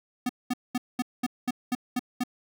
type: tone bursts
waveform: square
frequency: 248.4 Hz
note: B3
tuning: 10 cents sharp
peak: -25 dBFS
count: 9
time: 0.26-2.237 s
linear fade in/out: 5 ms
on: 33 ms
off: 210 ms
effects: none